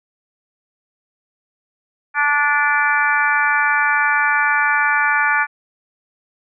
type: harmonic tone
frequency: 291.3 Hz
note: D4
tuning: 14 cents flat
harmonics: 3 / 4 / 5 / 6 / 7 / 8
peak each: -21 / -22 / -18 / -19 / -29 / -23 dBFS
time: 2.14-5.47 s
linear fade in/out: 50 ms
effects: none